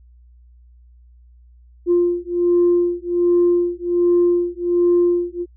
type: beating tone pair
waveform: sine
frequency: 349.2 / 350.5 Hz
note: F4 / F4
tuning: 0 / +6 cents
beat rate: 1.3 Hz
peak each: -16 dBFS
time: 1.86-5.46 s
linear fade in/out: 50 ms
effects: tanh soft clip ceiling -8 dBFS + added 60 Hz sine -45 dBFS peak until 5.56 s